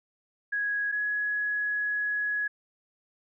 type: tone pair in turn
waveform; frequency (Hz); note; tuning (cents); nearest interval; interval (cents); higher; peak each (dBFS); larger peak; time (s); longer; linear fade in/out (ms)
sine; 1661.2 / 1679.5; G#6 / G#6; 0 / +19; unison; 19; second; -26; neither; 0.52-0.92 / 0.92-2.48; second; 10
effects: none